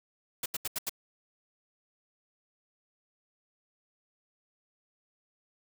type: noise bursts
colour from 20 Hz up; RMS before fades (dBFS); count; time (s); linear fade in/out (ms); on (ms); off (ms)
white; -33; 5; 0.43-0.895; 5; 29; 80
effects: none